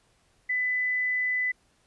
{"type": "tone", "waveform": "sine", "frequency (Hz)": 2000, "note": "B6", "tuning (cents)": 21, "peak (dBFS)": -24, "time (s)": [0.49, 1.52], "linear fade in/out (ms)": 10, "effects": ["pink hiss -66 dBFS RMS until 1.86 s", "resampled to 24000 Hz"]}